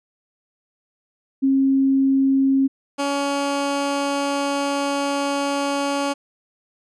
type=tone pair in turn; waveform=sine / 15% pulse; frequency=270 / 281.4 Hz; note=C#4 / C#4; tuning=-45 / +26 cents; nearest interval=minor second; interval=71 cents; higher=second; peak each=-14 dBFS; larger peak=neither; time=1.42-2.68 / 2.98-6.14 s; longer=second; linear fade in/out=20 ms; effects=resampled to 22050 Hz